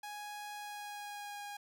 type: tone with pitch glide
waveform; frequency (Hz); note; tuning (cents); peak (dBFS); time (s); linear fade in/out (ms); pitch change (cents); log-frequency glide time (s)
sawtooth; 830.6 to 818.2; G#5 to G#5; 0 to -26; -39; 0.03-1.57; 5; -26; 0.54-1.42
effects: none